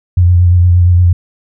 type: tone with vibrato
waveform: sine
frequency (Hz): 88.5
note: F2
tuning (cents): +23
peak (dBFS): -4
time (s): 0.17-1.13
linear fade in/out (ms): 5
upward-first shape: triangle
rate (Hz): 8.6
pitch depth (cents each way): 39
effects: none